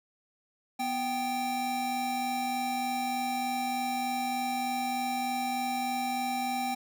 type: tone pair together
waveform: square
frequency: 246.9 / 784 Hz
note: B3 / G5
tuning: 0 / 0 cents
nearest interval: octave + minor sixth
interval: 2000 cents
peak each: -36 / -31 dBFS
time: 0.79-6.75 s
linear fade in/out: 10 ms
effects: none